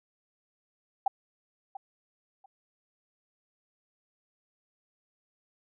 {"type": "tone with echo", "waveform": "sine", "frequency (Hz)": 784, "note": "G5", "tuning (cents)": 0, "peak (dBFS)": -21, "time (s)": [1.06, 1.08], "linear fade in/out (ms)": 5, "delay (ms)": 690, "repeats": 2, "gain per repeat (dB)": -15, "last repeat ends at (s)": 2.46, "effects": []}